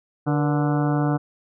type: harmonic tone with a mistuned harmonic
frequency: 146.83 Hz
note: D3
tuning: in tune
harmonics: 1 / 2 / 3 / 4 / 5 / 6 / 7 / 8 / 9 / 10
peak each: -21 / -23 / -31 / -33 / -30 / -36 / -37 / -37 / -36 / -38 dBFS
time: 0.26-1.18 s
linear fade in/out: 20 ms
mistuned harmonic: 3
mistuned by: +120 cents
effects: none